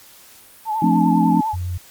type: tone with vibrato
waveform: sine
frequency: 870 Hz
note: A5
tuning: 20 cents flat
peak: -19 dBFS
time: 0.65-1.56 s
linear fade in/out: 50 ms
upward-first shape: triangle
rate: 10 Hz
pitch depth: 66 cents each way
type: chord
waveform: sine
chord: D minor seventh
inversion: first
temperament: equal with one note detuned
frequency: 174.61 / 220 / 261.6 / 297.8 Hz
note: F3 / A3 / C4 / D4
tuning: 0 / 0 / 0 / +24 cents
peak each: -18 / -19 / -20 / -20 dBFS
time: 0.82-1.41 s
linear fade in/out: 5 ms
type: tone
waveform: sine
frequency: 89 Hz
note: F2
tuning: 33 cents sharp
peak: -22 dBFS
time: 1.53-1.78 s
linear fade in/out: 10 ms
effects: white hiss -46 dBFS RMS until 1.9 s + Opus 48 kbps